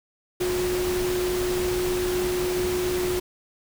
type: tone in noise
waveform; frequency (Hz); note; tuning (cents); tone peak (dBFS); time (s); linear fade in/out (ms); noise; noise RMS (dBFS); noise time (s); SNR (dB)
sine; 361.8; F#4; -39; -23; 0.4-3.2; 10; pink; -31; 0.4-3.2; +5
effects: none